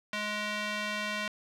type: tone with band-pass filter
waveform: square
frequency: 210 Hz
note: G#3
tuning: 19 cents sharp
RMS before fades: -34 dBFS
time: 0.13-1.28 s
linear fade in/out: 2 ms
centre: 2400 Hz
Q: 1.1
effects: none